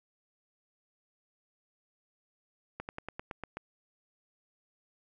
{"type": "slowing click train", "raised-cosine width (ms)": 0.5, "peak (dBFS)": -23, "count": 8, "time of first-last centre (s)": [2.8, 3.57], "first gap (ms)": 89, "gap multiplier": 1.07, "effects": []}